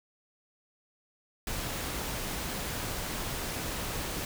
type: noise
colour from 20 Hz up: pink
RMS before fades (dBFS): -35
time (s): 1.47-4.25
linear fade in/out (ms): 2
effects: none